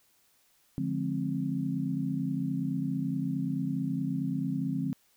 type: chord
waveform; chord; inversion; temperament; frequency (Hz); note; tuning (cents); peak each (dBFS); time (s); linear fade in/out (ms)
sine; D half-diminished seventh; none; just; 146.83 / 176.2 / 211.4 / 264.3; D3 / F3 / Ab3 / C4; 0 / +16 / +31 / +18; -34 / -34 / -37 / -32; 0.78-4.93; 0
effects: white hiss -67 dBFS RMS until 5.16 s